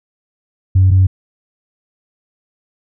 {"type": "tone pair in turn", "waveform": "sine", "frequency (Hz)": [94.1, 94.1], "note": ["F#2", "F#2"], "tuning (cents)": [30, 30], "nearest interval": "unison", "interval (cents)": 0, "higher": "neither", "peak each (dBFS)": -5, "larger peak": "neither", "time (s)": [[0.75, 0.91], [0.91, 1.07]], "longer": "neither", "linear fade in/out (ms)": 10, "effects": ["tanh soft clip ceiling -3 dBFS"]}